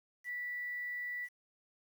sine tone with quantisation, 1960 Hz, B6, 14 cents flat, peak -37 dBFS, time 0.24-1.29 s, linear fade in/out 50 ms, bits 10, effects none

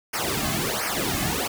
pink noise with flanger, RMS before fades -26 dBFS, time 0.13-1.48 s, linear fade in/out 10 ms, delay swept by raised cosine 0.26 to 2.16 ms, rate 1.4 Hz, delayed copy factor -0.95, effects none

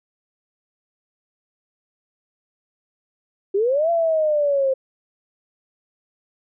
sine linear two-way sweep, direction up then down, 377.4 to 683 to 524 Hz, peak -16 dBFS, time 3.54-4.74 s, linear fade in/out 10 ms, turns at 3.9 s, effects none

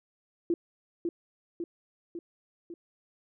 sine tone with echo, 340.9 Hz, F4, 42 cents flat, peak -23 dBFS, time 0.5-0.54 s, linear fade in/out 2 ms, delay 550 ms, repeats 4, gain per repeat -4 dB, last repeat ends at 2.74 s, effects none

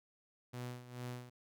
sawtooth tone with tremolo, 123.47 Hz, B2, in tune, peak -37 dBFS, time 0.53-1.3 s, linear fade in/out 10 ms, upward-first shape sine, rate 2.3 Hz, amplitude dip 75%, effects none

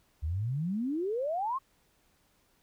sine exponential sweep, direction up, 71.4 to 1115 Hz, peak -29 dBFS, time 0.22-1.59 s, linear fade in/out 20 ms, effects pink hiss -69 dBFS RMS until 2.62 s

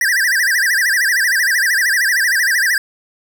square tone with vibrato, 1760 Hz, A6, in tune, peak -13 dBFS, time 0.01-2.78 s, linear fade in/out 2 ms, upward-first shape sine, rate 13 Hz, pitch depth 210 cents each way, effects none

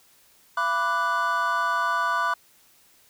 triangle tone cluster, 680 / 990 / 1173 / 1480 Hz, F5 / B5 / D6 / F#6, -46 / +4 / -2 / 0 cents, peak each -31 / -25 / -24 / -25 dBFS, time 0.57-2.34 s, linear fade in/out 5 ms, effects white hiss -58 dBFS RMS until 3.09 s

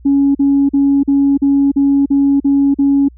sine tone bursts, 278.7 Hz, C#4, 9 cents sharp, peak -7 dBFS, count 9, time 0.05-3.086 s, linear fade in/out 10 ms, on 300 ms, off 42 ms, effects tanh soft clip ceiling -4 dBFS + added 60 Hz sine -37 dBFS peak until 3.17 s

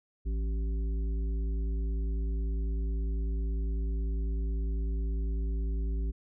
harmonic tone with a mistuned harmonic, 55 Hz, A1, in tune, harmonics 1 / 3 / 5 / 7, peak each -28 / -44 / -46 / -48 dBFS, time 0.25-6.12 s, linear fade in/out 20 ms, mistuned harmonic 3, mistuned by +83 cents, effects none

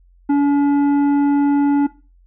sine tone with tanh clipping, 285.1 Hz, C#4, 49 cents sharp, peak -13 dBFS, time 0.29-1.87 s, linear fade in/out 10 ms, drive 9 dB, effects noise-tail reverb RT60 0.3 s tail -17 dB re dry + added 44 Hz sine -48 dBFS peak until 2.26 s

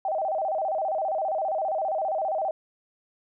sine tone with vibrato, 698.5 Hz, F5, in tune, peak -24 dBFS, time 0.05-2.51 s, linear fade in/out 2 ms, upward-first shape square, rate 15 Hz, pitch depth 180 cents each way, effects none

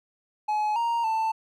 triangle tone with pitch steps, 848 / 933 / 887 Hz, G#5 / A#5 / A5, +36 / +1 / +14 cents, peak -21 dBFS, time 0.48-1.32 s, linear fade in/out 10 ms, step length 280 ms, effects none

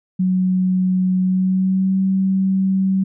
sine tone with pitch glide, 185 to 191.08 Hz, F#3 to G3, 0 to -44 cents, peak -14 dBFS, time 0.19-3.04 s, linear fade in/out 10 ms, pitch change +56 cents, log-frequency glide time 1.21-1.99 s, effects none

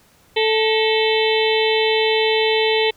harmonic tone with a mistuned harmonic, 440 Hz, A4, in tune, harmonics 1 / 2 / 4 / 5 / 6 / 7 / 8 / 9, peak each -17 / -24 / -28 / -25 / -26 / -25 / -26 / -28 dBFS, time 0.36-2.91 s, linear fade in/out 10 ms, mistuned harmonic 4, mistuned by +130 cents, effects pink hiss -54 dBFS RMS until 2.96 s

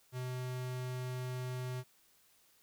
square tone, 126.7 Hz, B2, 45 cents sharp, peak -38 dBFS, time 0.12-1.84 s, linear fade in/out 50 ms, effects white hiss -68 dBFS RMS until 2.62 s

